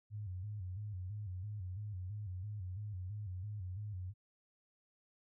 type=tone with vibrato; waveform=sine; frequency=98 Hz; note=G2; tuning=in tune; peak=-40 dBFS; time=0.1-4.14 s; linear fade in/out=50 ms; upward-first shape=square; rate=3 Hz; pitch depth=120 cents each way; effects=none